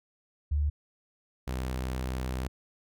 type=tone pair in turn; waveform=sine / sawtooth; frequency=73.42 / 63.81 Hz; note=D2 / C2; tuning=0 / -43 cents; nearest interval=major second; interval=243 cents; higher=first; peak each=-24 / -27 dBFS; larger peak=first; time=0.51-0.7 / 1.47-2.48 s; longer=second; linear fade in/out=10 ms; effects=none